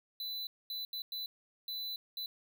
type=tone bursts at uneven times; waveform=square; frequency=3999 Hz; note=B7; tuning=21 cents sharp; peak=-38 dBFS; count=6; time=0.2-0.47 / 0.7-0.85 / 0.93-1.02 / 1.12-1.26 / 1.68-1.96 / 2.17-2.26 s; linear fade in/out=2 ms; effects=none